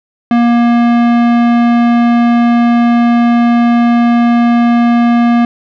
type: tone with tanh clipping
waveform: sine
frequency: 236.9 Hz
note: A#3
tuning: 28 cents sharp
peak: -8 dBFS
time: 0.31-5.45 s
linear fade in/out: 2 ms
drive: 18 dB
effects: none